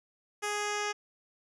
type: tone with low-pass filter sweep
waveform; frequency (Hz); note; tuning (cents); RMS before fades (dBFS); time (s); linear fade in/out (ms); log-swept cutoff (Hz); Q
10% pulse; 415.3; G#4; 0; -33; 0.42-0.93; 20; 9600 to 5600; 1.5
effects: none